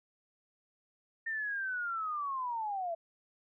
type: linear sweep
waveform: sine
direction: down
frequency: 1824 to 652 Hz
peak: -33 dBFS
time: 1.26-2.95 s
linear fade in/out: 10 ms
effects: none